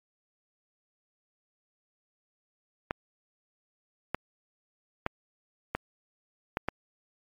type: clicks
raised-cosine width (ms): 0.5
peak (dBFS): -13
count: 6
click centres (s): 2.909 / 4.146 / 5.064 / 5.75 / 6.571 / 6.686
effects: MP3 96 kbps